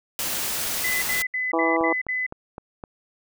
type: noise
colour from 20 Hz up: white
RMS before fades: -27 dBFS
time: 0.19-1.22 s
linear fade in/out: 0 ms
type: tone bursts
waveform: sine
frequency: 2012 Hz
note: B6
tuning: 32 cents sharp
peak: -23 dBFS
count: 6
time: 0.84-2.265 s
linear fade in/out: 5 ms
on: 180 ms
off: 69 ms
type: harmonic tone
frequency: 164.6 Hz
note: E3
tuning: 2 cents flat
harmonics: 2 / 3 / 4 / 5 / 6 / 7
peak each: -24 / -26 / -27 / -28 / -29 / -29 dBFS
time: 1.53-1.93 s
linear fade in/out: 5 ms
type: click train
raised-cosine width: 1 ms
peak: -21 dBFS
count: 5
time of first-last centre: 1.81-2.838 s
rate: 3.89 Hz
effects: none